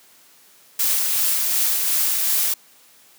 blue noise with tremolo, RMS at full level -19 dBFS, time 0.79-2.54 s, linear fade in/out 5 ms, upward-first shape sine, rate 2.7 Hz, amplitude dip 25%, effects white hiss -52 dBFS RMS until 3.18 s + high-pass 150 Hz 12 dB/octave

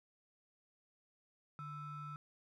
triangle ring-modulated tone, 586 Hz, D5, 4 cents flat, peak -39 dBFS, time 1.59-2.16 s, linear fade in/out 0 ms, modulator 734 Hz, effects none

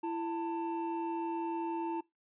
triangle tone pair together, 334.2 / 892.2 Hz, E4 / A5, +24 / +24 cents, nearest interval octave + perfect fourth, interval 1700 cents, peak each -33 / -35 dBFS, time 0.03-2.01 s, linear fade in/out 10 ms, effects noise-tail reverb RT60 0.2 s tail -23 dB re dry + resampled to 8000 Hz

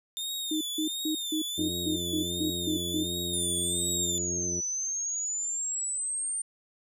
sawtooth tone with vibrato, 3603 Hz, A7, 40 cents sharp, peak -29 dBFS, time 0.17-4.18 s, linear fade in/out 0 ms, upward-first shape sine, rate 1.4 Hz, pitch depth 80 cents each way
sine tone bursts, 311.3 Hz, D#4, 1 cent sharp, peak -27 dBFS, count 10, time 0.51-3.04 s, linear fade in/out 5 ms, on 100 ms, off 170 ms
harmonic tone, 87.4 Hz, F2, 2 cents sharp, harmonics 1 / 2 / 3 / 4 / 5 / 7, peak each -40 / -38 / -44 / -37 / -45 / -50 dBFS, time 1.57-4.61 s, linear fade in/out 20 ms
sine exponential two-way sweep, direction down then up, 9800 to 5920 to 8900 Hz, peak -29 dBFS, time 3.33-6.42 s, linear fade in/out 5 ms, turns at 4.58 s
effects none

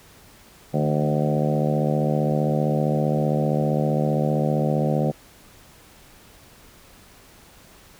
harmonic tone with a mistuned harmonic, 75.3 Hz, D2, 44 cents sharp, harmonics 2 / 3 / 4 / 5 / 6 / 7 / 8 / 9 / 10, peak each -22 / -26 / -31 / -31 / -32 / -27 / -30 / -35 / -32 dBFS, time 0.73-5.12 s, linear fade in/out 20 ms, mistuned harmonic 3, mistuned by -33 cents, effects pink hiss -50 dBFS RMS until 7.99 s

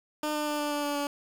15% pulse tone with pitch steps, 302.4 / 299.8 / 297.2 / 294.6 / 292.1 / 289.6 / 287.1 Hz, D#4 / D4 / D4 / D4 / D4 / D4 / D4, -49 / +36 / +21 / +6 / -9 / -24 / -39 cents, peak -22 dBFS, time 0.23-1.07 s, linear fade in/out 2 ms, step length 120 ms, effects 9-bit

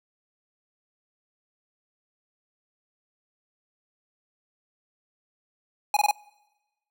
square tone bursts, 830 Hz, G#5, 1 cent flat, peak -19 dBFS, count 4, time 5.94-6.111 s, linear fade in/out 2 ms, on 27 ms, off 21 ms, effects noise-tail reverb RT60 1.0 s tail -24 dB re dry

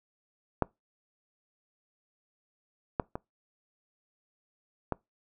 clicks, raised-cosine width 1 ms, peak -10 / -12 / -20 / -15 dBFS, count 4, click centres 0.623 / 2.998 / 3.155 / 4.923 s, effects noise-tail reverb RT60 0.2 s tail -24 dB re dry

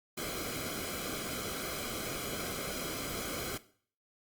pink noise with comb filter, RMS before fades -38 dBFS, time 0.17-3.58 s, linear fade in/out 10 ms, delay 1.1 ms, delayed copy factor -0.75, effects noise-tail reverb RT60 0.5 s tail -17 dB re dry + Opus 48 kbps

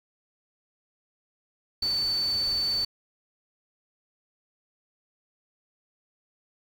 sine tone in noise, 4515 Hz, C#8, 31 cents sharp, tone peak -24 dBFS, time 1.82-2.85 s, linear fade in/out 5 ms, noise pink, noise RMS -42 dBFS, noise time 1.82-2.85 s, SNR +15 dB, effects none

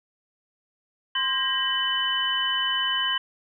sine tone cluster, 1045 / 1609 / 1885 / 3008 Hz, C6 / G6 / A#6 / F#7, -2 / +45 / +19 / +28 cents, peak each -30 / -30 / -32 / -24 dBFS, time 1.15-3.18 s, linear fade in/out 5 ms, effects none

